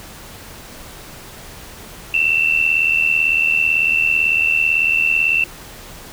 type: tone pair together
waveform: sine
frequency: 2645 / 2723 Hz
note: E7 / F7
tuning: +5 / -44 cents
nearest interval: minor second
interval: 51 cents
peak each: -16 dBFS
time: 2.14-5.44 s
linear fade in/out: 2 ms
effects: pink hiss -37 dBFS RMS until 6.12 s